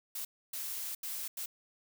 blue noise bursts at uneven times, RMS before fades -39 dBFS, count 4, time 0.15-0.25 / 0.53-0.95 / 1.03-1.28 / 1.37-1.46 s, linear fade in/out 5 ms, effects none

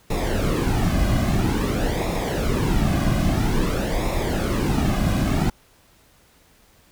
brown noise with flanger, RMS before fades -21 dBFS, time 0.1-5.5 s, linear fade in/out 5 ms, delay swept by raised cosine 0.65 to 2.25 ms, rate 0.5 Hz, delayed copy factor -0.65, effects pink hiss -56 dBFS RMS until 6.91 s

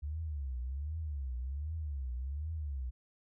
sine tone with vibrato, 70.4 Hz, C#2, 27 cents sharp, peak -35 dBFS, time 0.02-2.91 s, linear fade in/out 20 ms, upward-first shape triangle, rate 1.3 Hz, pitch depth 270 cents each way, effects none

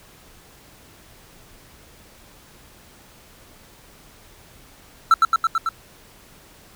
triangle tone with echo, 1333 Hz, E6, 19 cents sharp, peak -7 dBFS, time 5.11-5.14 s, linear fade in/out 2 ms, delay 110 ms, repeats 5, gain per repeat -2 dB, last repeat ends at 5.69 s, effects pink hiss -49 dBFS RMS until 6.75 s

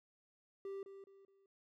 triangle tone with echo, 392 Hz, G4, in tune, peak -40 dBFS, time 0.65-0.83 s, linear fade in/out 2 ms, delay 210 ms, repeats 3, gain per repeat -9 dB, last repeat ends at 1.46 s, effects none

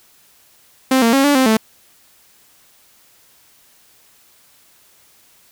sawtooth tone with pitch steps, 261.9 / 230.1 / 272.3 / 287.8 / 261.3 / 220 Hz, C4 / A#3 / C#4 / D4 / C4 / A3, +2 / -22 / -31 / -35 / -2 / 0 cents, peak -7 dBFS, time 0.91-1.57 s, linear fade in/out 5 ms, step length 110 ms, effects white hiss -52 dBFS RMS until 5.51 s

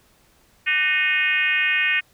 sine tone with frequency modulation, 2167 Hz, C#7, 40 cents flat, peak -17 dBFS, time 0.66-2.01 s, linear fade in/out 20 ms, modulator 331 Hz, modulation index 1.7, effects pink hiss -58 dBFS RMS until 2.13 s

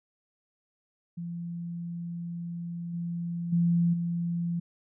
sine tone with level steps, 171.1 Hz, F3, 35 cents flat, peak -33 / -30 / -21 / -27 dBFS, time 1.17-4.6 s, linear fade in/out 10 ms, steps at 2.93 / 3.52 / 3.93 s, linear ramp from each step 10 ms, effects none

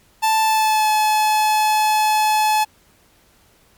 45% pulse tone with pitch glide, 880 to 857.9 Hz, A5 to A5, 0 to -44 cents, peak -14 dBFS, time 0.22-2.65 s, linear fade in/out 20 ms, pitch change -44 cents, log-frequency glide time 0.42-0.9 s, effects pink hiss -55 dBFS RMS until 3.77 s + MP3 96 kbps

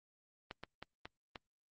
clicks, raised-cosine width 0.3 ms, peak -28 dBFS, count 5, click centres 0.511 / 0.636 / 0.826 / 1.055 / 1.358 s, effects Opus 32 kbps

